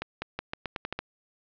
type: accelerating click train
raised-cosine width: 0.3 ms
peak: -15 dBFS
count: 9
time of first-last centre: 0.02-0.99 s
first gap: 200 ms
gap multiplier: 0.85
effects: low-pass 4000 Hz 12 dB/octave